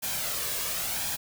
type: noise with flanger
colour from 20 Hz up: white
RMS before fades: -31 dBFS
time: 0.02-1.17 s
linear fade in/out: 20 ms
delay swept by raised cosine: 1.2 to 1.82 ms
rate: 0.93 Hz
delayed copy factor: +0.5
effects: none